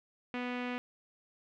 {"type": "tone with low-pass filter", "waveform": "sawtooth", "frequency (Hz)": 246.9, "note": "B3", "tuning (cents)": 0, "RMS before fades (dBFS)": -37, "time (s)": [0.34, 0.78], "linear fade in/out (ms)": 0, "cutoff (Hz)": 2500, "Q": 2.5, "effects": []}